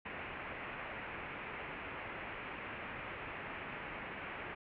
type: low-pass noise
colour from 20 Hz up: white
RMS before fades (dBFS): -45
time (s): 0.05-4.55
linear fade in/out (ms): 10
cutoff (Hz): 2600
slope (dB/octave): 48
effects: none